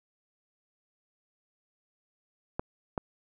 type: clicks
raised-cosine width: 1 ms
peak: -16 dBFS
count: 2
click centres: 2.595 / 2.978 s
effects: none